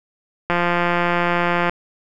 click train, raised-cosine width 0.5 ms, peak -4 dBFS, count 209, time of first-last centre 0.5-1.695 s, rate 174 Hz, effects none

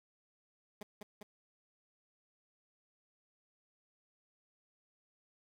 15% pulse tone with echo, 207.7 Hz, G#3, in tune, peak -37 dBFS, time 0.81-0.83 s, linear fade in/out 2 ms, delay 200 ms, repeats 2, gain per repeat -2 dB, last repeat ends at 1.23 s, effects none

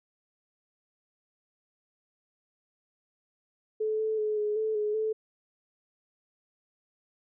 sine tone with pitch steps, 433.3 / 437 / 426.9 / 420.3 / 436.6 / 421.3 / 436.3 Hz, A4 / A4 / G#4 / G#4 / A4 / G#4 / A4, -27 / -12 / +48 / +21 / -13 / +25 / -15 cents, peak -26 dBFS, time 3.8-5.13 s, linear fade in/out 10 ms, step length 190 ms, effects none

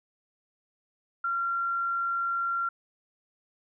sine tone, 1375 Hz, F6, 27 cents flat, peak -26 dBFS, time 1.24-2.69 s, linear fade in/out 5 ms, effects none

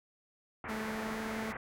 white low-pass noise, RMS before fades -42 dBFS, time 0.64-1.57 s, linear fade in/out 2 ms, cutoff 2200 Hz, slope 48 dB/octave
sawtooth tone with pitch glide, 218.5 to 220.4 Hz, A3 to A3, -12 to +3 cents, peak -33 dBFS, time 0.68-1.53 s, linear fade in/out 20 ms, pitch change +15 cents, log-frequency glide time 0.92-1.13 s
effects none

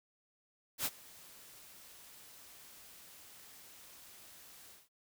white noise with ADSR envelope, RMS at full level -33 dBFS, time 0.78-4.89 s, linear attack 75 ms, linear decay 40 ms, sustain -23 dB, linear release 180 ms, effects none

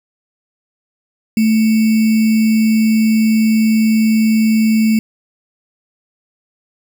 sine tone with sample-and-hold, 220 Hz, A3, in tune, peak -9 dBFS, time 1.37-4.99 s, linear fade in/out 2 ms, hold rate 2450 Hz, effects none

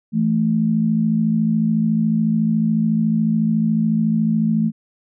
sine tone pair together, 166.06 / 220 Hz, E3 / A3, +13 / 0 cents, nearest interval perfect fourth, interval 487 cents, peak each -20 / -16 dBFS, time 0.12-4.72 s, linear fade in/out 50 ms, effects none

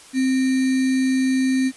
sine tone with sample-and-hold, 261.6 Hz, C4, in tune, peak -16 dBFS, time 0.13-1.72 s, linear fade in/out 50 ms, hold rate 2100 Hz, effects white hiss -45 dBFS RMS until 1.76 s + resampled to 24000 Hz

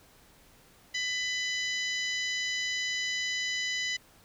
harmonic tone, 998 Hz, B5, 18 cents sharp, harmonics 2 / 3 / 4 / 5 / 6 / 7, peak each -32 / -36 / -38 / -40 / -42 / -43 dBFS, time 0.94-3.97 s, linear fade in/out 10 ms, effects pink hiss -59 dBFS RMS until 4.24 s

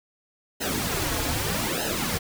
pink noise with flanger, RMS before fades -27 dBFS, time 0.6-2.19 s, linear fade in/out 20 ms, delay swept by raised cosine 0.86 to 5.26 ms, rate 0.81 Hz, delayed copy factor -0.85, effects none

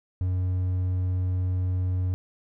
triangle tone, 91.6 Hz, F#2, 17 cents flat, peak -21 dBFS, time 0.21-2.14 s, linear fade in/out 0 ms, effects none

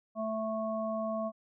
harmonic tone, 220 Hz, A3, in tune, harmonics 1 / 3 / 5, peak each -36 / -33 / -40 dBFS, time 0.15-1.32 s, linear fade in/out 50 ms, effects none

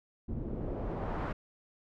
pink noise with low-pass filter sweep, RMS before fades -36 dBFS, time 0.28-1.33 s, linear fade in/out 10 ms, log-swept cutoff 270 to 1400 Hz, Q 1.1, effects none

